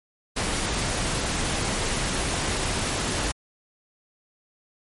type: noise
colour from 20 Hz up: pink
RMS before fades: -26 dBFS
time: 0.36-3.32 s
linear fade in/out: 10 ms
effects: MP3 48 kbps